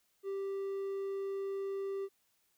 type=tone; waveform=triangle; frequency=392 Hz; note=G4; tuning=in tune; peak=-33 dBFS; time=0.23-2.09 s; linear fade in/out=50 ms; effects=white hiss -75 dBFS RMS until 2.57 s